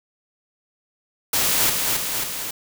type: noise with echo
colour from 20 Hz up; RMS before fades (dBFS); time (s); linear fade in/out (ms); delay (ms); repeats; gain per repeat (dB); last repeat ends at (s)
white; -20; 1.33-1.7; 5; 270; 3; -3; 2.51
effects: none